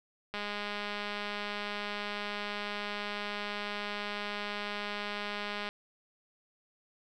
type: click train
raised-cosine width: 0.3 ms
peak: -21 dBFS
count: 1103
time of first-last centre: 0.34-5.69 s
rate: 206 Hz
effects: none